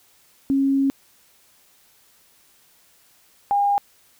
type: tone pair in turn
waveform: sine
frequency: 273.2 / 808.8 Hz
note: C#4 / G#5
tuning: -25 / -46 cents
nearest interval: octave + perfect fifth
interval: 1879 cents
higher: second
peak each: -16 dBFS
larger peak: neither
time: 0.5-0.9 / 3.51-3.78 s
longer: first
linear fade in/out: 0 ms
effects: white hiss -57 dBFS RMS until 4.19 s